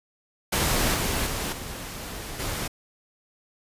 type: noise with level steps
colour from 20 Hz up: pink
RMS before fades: -23 / -26 / -29 / -36 / -30 dBFS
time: 0.52-2.68 s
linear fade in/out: 10 ms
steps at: 0.94 / 1.26 / 1.52 / 2.39 s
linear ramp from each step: 10 ms
effects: resampled to 32000 Hz